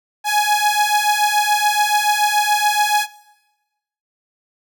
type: beating tone pair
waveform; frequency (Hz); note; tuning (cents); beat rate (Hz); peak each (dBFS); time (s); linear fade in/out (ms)
sawtooth; 833 / 840; G#5 / G#5; +5 / +19; 7; -14 / -13; 0.24-3.07; 50
effects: noise-tail reverb RT60 1.0 s tail -20 dB re dry